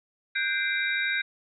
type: tone cluster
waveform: sine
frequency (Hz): 1496 / 1588 / 2077 / 2356 / 3781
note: F#6 / G6 / C7 / D7 / A#7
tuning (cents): +19 / +22 / -13 / +5 / +24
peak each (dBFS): -36 / -28 / -31 / -31 / -34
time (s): 0.35-1.22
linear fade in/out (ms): 10
effects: none